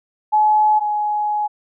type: tone pair in turn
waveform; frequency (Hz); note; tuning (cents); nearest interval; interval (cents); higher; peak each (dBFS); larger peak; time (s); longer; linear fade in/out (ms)
sine; 852 / 839.8; G#5 / G#5; +44 / +19; unison; 25; first; -11 / -17; first; 0.32-0.8 / 0.8-1.48; second; 20
effects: none